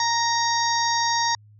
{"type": "harmonic tone", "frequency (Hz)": 932.3, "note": "A#5", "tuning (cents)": 0, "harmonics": [1, 2, 4, 5, 6, 7], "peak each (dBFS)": [-22, -28, -31, -30, -27, -33], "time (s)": [0, 1.35], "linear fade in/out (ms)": 2, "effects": ["added 105 Hz sine -48 dBFS peak until 1.59 s"]}